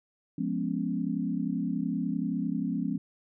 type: chord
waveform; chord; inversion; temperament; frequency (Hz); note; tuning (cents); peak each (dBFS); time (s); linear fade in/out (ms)
sine; C# dominant seventh; first; equal; 174.61 / 207.7 / 246.9 / 277.2; E#3 / G#3 / B3 / C#4; 0 / 0 / 0 / 0; -33; 0.38-2.98; 5
effects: none